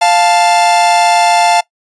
45% pulse tone pair together, 698.5 / 880.1 Hz, F5 / A5, 0 / 0 cents, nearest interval major third, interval 400 cents, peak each -10 dBFS, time 0.01-1.61 s, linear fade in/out 10 ms, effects noise-tail reverb RT60 0.1 s tail -20 dB re dry + resampled to 22050 Hz

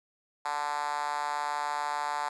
5% pulse tone with high-pass filter, 146.83 Hz, D3, in tune, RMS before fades -32 dBFS, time 0.45-2.29 s, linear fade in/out 5 ms, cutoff 860 Hz, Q 4.2, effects resampled to 22050 Hz + 10-bit

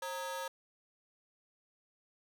30% pulse ring-modulated tone, 730 Hz, F#5, 24 cents flat, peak -32 dBFS, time 0.02-0.48 s, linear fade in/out 5 ms, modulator 197 Hz, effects none

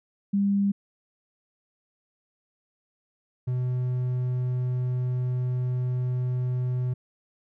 sine / triangle tone pair in turn, 199.8 / 125.63 Hz, G3 / B2, +33 / +30 cents, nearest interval minor sixth, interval 803 cents, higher first, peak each -20 / -22 dBFS, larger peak first, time 0.33-0.72 / 3.47-6.94 s, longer second, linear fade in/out 10 ms, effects none

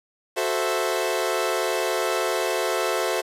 sawtooth chord, F# half-diminished seventh, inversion none, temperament equal, 370 / 440 / 523.3 / 659.3 Hz, F#4 / A4 / C5 / E5, 0 / 0 / 0 / 0 cents, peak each -24 dBFS, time 0.36-3.22 s, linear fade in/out 20 ms, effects resampled to 32000 Hz + 8-bit

